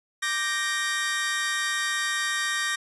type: chord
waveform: sawtooth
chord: G minor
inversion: second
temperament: equal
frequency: 1174.7 / 1568 / 1864.7 Hz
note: D6 / G6 / Bb6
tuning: 0 / 0 / 0 cents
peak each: -29 / -28 / -23 dBFS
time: 0.22-2.76 s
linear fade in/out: 10 ms
effects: resampled to 24000 Hz